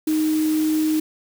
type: tone in noise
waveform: sine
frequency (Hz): 311.1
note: D#4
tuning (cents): 0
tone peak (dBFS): -17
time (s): 0.07-1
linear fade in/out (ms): 5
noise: white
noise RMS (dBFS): -34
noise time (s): 0.07-1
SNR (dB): +14
effects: none